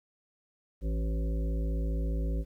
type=harmonic tone with a mistuned harmonic; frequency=55 Hz; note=A1; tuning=in tune; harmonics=1 / 3 / 5 / 7 / 9 / 10; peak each=-28 / -38 / -42 / -45 / -47 / -48 dBFS; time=0.81-2.45 s; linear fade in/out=50 ms; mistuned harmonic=7; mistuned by=-17 cents; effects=11-bit